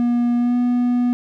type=tone with pitch glide; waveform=triangle; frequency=240 to 244.5 Hz; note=B3 to B3; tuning=-49 to -17 cents; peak=-13 dBFS; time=0-1.13 s; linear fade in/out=0 ms; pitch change=+32 cents; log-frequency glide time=0.37-0.56 s; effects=none